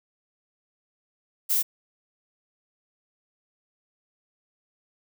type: noise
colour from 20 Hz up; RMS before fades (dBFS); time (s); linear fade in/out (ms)
violet; -23; 1.49-1.63; 20
effects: none